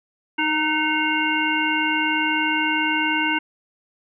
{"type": "harmonic tone with a mistuned harmonic", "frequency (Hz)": 309.5, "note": "D#4", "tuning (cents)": -9, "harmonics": [1, 3, 5, 7, 9], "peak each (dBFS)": [-25, -25, -25, -25, -25], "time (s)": [0.38, 3.39], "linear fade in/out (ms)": 10, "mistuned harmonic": 5, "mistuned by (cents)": -37, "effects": []}